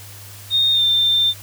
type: tone with pitch glide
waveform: sine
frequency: 3684 to 3587 Hz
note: A#7 to A7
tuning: -21 to +33 cents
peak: -13 dBFS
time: 0.5-1.34 s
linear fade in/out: 50 ms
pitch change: -46 cents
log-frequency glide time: 0.72-0.83 s
effects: added 101 Hz sine -39 dBFS peak until 1.42 s + white hiss -40 dBFS RMS until 1.42 s

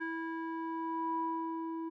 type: tone with low-pass filter sweep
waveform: square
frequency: 327.2 Hz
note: E4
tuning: 13 cents flat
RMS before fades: -37 dBFS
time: 0-1.9 s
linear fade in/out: 20 ms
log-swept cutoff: 1600 to 730 Hz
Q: 5.8
effects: none

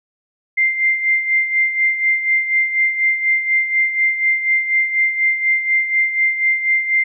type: tone with tremolo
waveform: sine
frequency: 2093 Hz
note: C7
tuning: in tune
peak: -11 dBFS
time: 0.57-7.04 s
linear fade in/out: 10 ms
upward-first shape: sine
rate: 4.1 Hz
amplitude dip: 65%
effects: none

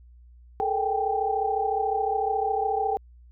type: tone cluster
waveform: sine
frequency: 430.4 / 456.1 / 777 / 811 Hz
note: A4 / A#4 / G5 / G#5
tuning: -38 / -38 / -16 / -41 cents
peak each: -29 / -33 / -25 / -31 dBFS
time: 0.6-2.97 s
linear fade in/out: 0 ms
effects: added 60 Hz sine -48 dBFS peak until 3.31 s

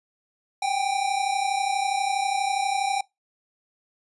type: tone pair together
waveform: square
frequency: 770 / 802.3 Hz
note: G5 / G5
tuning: -31 / +40 cents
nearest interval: minor second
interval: 71 cents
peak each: -27 / -26 dBFS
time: 0.62-3.01 s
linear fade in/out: 5 ms
effects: noise-tail reverb RT60 0.2 s tail -24 dB re dry + resampled to 24000 Hz

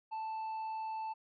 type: tone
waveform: triangle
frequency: 881 Hz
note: A5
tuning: 2 cents sharp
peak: -35 dBFS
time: 0.11-1.14 s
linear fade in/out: 20 ms
effects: resampled to 11025 Hz

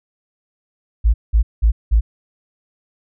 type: tone bursts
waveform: sine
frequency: 55 Hz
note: A1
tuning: in tune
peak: -9 dBFS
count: 4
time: 1.04-2.01 s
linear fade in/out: 20 ms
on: 100 ms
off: 190 ms
effects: none

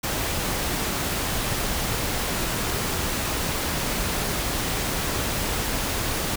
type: noise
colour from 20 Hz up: pink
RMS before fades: -26 dBFS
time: 0.03-6.36 s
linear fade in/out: 10 ms
effects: none

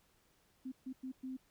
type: tone bursts at uneven times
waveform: sine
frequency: 260 Hz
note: C4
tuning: 11 cents flat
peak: -40 dBFS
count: 4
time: 0.65-0.72 / 0.86-0.93 / 1.03-1.12 / 1.23-1.37 s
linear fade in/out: 10 ms
effects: pink hiss -72 dBFS RMS until 1.5 s

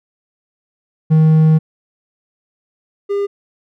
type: tone pair in turn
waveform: triangle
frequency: 157.5 / 402.5 Hz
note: D#3 / G4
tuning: +21 / +46 cents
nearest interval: octave + major third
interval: 1625 cents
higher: second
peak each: -5 / -13 dBFS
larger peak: first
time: 1.1-1.59 / 3.09-3.27 s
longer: first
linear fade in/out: 20 ms
effects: none

